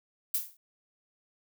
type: noise with exponential decay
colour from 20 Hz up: violet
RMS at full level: -25 dBFS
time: 0.34-0.57 s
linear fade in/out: 5 ms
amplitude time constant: 48 ms
effects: none